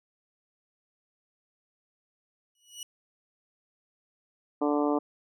20% pulse tone with exponential growth, 2927 Hz, F#7, 19 cents flat, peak -30 dBFS, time 2.55-2.83 s, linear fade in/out 2 ms, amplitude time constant 60 ms
harmonic tone, 146.83 Hz, D3, in tune, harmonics 2 / 3 / 4 / 5 / 6 / 7 / 8, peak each -26 / -30 / -32 / -34 / -36 / -37 / -38 dBFS, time 4.61-4.99 s, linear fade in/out 10 ms
effects none

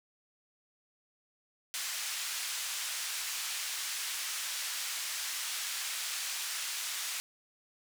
white band-pass noise, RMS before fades -37 dBFS, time 1.74-7.2 s, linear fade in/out 0 ms, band 1400 to 8500 Hz, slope 12 dB/octave, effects none

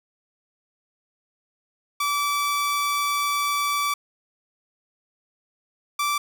sawtooth tone pair in turn, 1156 / 1166.1 Hz, D6 / D6, -28 / -13 cents, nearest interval unison, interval 15 cents, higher second, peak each -18 dBFS, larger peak neither, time 2-3.94 / 5.99-6.18 s, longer first, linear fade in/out 5 ms, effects none

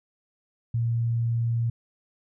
sine tone, 116.54 Hz, A#2, in tune, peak -22 dBFS, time 0.74-1.7 s, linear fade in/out 5 ms, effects none

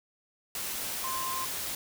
sine tone in noise, 1046.5 Hz, C6, in tune, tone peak -33 dBFS, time 1.04-1.45 s, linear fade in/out 2 ms, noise white, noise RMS -35 dBFS, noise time 0.55-1.75 s, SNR -1 dB, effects none

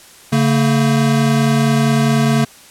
square tone pair together, 141.95 / 226.5 Hz, C#3 / A#3, +41 / -50 cents, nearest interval minor sixth, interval 809 cents, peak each -15 dBFS, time 0.32-2.45 s, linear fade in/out 10 ms, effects white hiss -42 dBFS RMS until 2.7 s + low-pass 11000 Hz 12 dB/octave

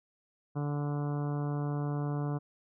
harmonic tone, 145.5 Hz, D3, 16 cents flat, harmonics 1 / 2 / 3 / 4 / 5 / 6 / 7 / 8 / 9 / 10, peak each -31 / -38 / -42 / -47 / -45 / -52 / -48 / -51 / -53 / -56 dBFS, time 0.55-2.39 s, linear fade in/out 20 ms, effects none

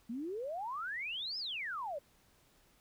sine exponential two-way sweep, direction up then down, 220 to 5290 to 539 Hz, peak -37 dBFS, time 0.09-1.99 s, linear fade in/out 10 ms, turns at 1.38 s, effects pink hiss -68 dBFS RMS until 2.8 s

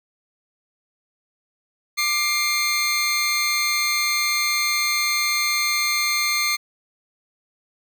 20% pulse tone pair together, 1189 / 2116 Hz, D6 / C7, +21 / +19 cents, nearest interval minor seventh, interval 998 cents, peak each -21 / -15 dBFS, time 1.97-6.57 s, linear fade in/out 20 ms, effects none

